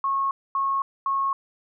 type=tone bursts; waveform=sine; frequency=1093 Hz; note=C#6; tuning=25 cents flat; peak=-21 dBFS; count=3; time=0.04-1.33 s; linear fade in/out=2 ms; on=270 ms; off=240 ms; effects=none